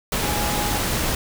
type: tone in noise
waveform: sine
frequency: 830.6 Hz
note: G#5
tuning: in tune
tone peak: -28 dBFS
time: 0.22-0.78 s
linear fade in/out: 2 ms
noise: pink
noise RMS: -23 dBFS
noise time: 0.12-1.15 s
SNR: -8 dB
effects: none